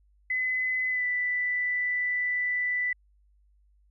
sine tone with pitch glide, 2021 to 1982.8 Hz, B6 to B6, +39 to +6 cents, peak -25 dBFS, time 0.3-2.93 s, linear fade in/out 5 ms, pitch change -33 cents, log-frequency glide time 0.89-1.05 s, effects added 50 Hz sine -60 dBFS peak until 3.9 s

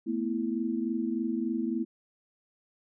sine chord, A suspended second, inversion none, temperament equal with one note detuned, 223.5 / 246.9 / 329.6 Hz, A3 / B3 / E4, +27 / 0 / 0 cents, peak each -32 dBFS, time 0.06-1.85 s, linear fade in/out 20 ms, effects none

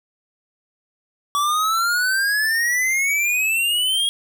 square exponential sweep, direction up, 1140 to 3300 Hz, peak -18 dBFS, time 1.35-4.09 s, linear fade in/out 0 ms, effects none

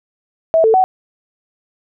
sine tone with pitch steps, 650 / 443.6 / 751 Hz, E5 / A4 / F#5, -24 / +14 / +26 cents, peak -8 dBFS, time 0.54-0.84 s, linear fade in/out 0 ms, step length 100 ms, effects none

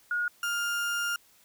sine / 35% pulse tone pair in turn, 1439 / 1406.1 Hz, F#6 / F6, -49 / +11 cents, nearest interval unison, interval 40 cents, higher first, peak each -26 dBFS, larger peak neither, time 0.11-0.28 / 0.43-1.16 s, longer second, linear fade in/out 2 ms, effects white hiss -61 dBFS RMS until 1.44 s

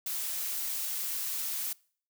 blue noise, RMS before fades -34 dBFS, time 0.06-1.73 s, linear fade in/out 5 ms, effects noise-tail reverb RT60 0.5 s tail -24 dB re dry

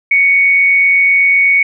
sine tone with amplitude modulation, 2228 Hz, C#7, 8 cents sharp, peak -5 dBFS, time 0.11-1.63 s, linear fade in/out 5 ms, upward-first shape sine, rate 177 Hz, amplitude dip 35%, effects none

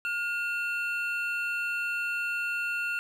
triangle tone pair together, 1425.7 / 2700 Hz, F6 / E7, +35 / +41 cents, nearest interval major seventh, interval 1106 cents, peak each -29 / -30 dBFS, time 0.05-2.99 s, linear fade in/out 0 ms, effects none

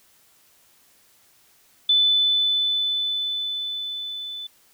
sine tone with level ramp, 3503 Hz, A7, 8 cents flat, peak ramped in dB -14 to -31 dBFS, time 1.89-4.47 s, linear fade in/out 5 ms, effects white hiss -58 dBFS RMS until 4.73 s

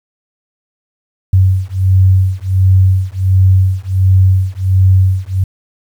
sine beating tone pair, 93.6 / 95 Hz, F#2 / F#2, +20 / +46 cents, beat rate 1.4 Hz, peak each -10 dBFS, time 1.33-5.44 s, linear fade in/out 5 ms, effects 7-bit

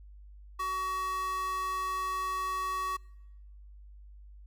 square tone with high-pass filter, 376 Hz, F#4, 28 cents sharp, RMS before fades -33 dBFS, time 0.59-2.97 s, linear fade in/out 10 ms, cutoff 1000 Hz, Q 7.2, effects noise-tail reverb RT60 1.0 s tail -26 dB re dry + added 50 Hz sine -48 dBFS peak until 4.46 s

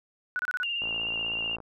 sine tone bursts, 1477 Hz, F#6, 3 cents flat, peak -26 dBFS, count 5, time 0.36-0.632 s, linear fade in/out 0 ms, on 32 ms, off 28 ms
sine tone with vibrato, 2794 Hz, F7, in tune, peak -28 dBFS, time 0.63-1.56 s, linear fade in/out 5 ms, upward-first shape sine, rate 16 Hz, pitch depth 32 cents each way
click train, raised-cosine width 1 ms, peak -28 dBFS, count 45, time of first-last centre 0.82-1.603 s, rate 56.2 Hz
effects none

